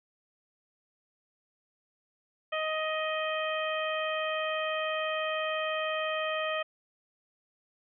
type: harmonic tone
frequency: 626 Hz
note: D#5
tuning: 10 cents sharp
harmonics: 1 / 2 / 3 / 4 / 5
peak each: -32 / -35 / -37 / -38 / -39 dBFS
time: 2.52-6.63 s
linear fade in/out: 10 ms
effects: none